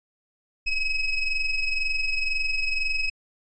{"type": "ring-modulated tone", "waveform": "square", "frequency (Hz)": 1281, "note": "E6", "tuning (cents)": -50, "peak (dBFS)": -20, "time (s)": [0.66, 3.1], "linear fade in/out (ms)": 10, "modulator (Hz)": 1270, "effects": ["resampled to 16000 Hz"]}